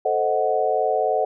sine chord, A diminished seventh, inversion none, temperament equal, 440 / 523.3 / 622.3 / 740 Hz, A4 / C5 / Eb5 / Gb5, 0 / 0 / 0 / 0 cents, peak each -24 / -25 / -24 / -22 dBFS, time 0.05-1.25 s, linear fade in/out 5 ms, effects none

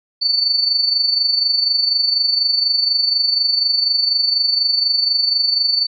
sine tone with amplitude modulation, 4500 Hz, C#8, 25 cents sharp, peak -11 dBFS, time 0.21-5.87 s, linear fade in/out 20 ms, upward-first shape sine, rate 24.1 Hz, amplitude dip 60%, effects none

